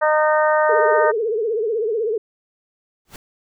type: harmonic tone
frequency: 306.7 Hz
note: D#4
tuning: 25 cents flat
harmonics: 2 / 3 / 4 / 5 / 6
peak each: -16 / -20 / -22 / -24 / -26 dBFS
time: 0.01-1.12 s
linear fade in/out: 20 ms
type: tone with vibrato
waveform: sine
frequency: 443.1 Hz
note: A4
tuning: 12 cents sharp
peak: -18 dBFS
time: 0.69-2.18 s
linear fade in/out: 5 ms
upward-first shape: triangle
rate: 16 Hz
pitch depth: 150 cents each way
type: noise with exponential growth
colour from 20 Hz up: pink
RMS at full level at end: -32 dBFS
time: 3.05-3.16 s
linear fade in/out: 2 ms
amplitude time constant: 22 ms
effects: none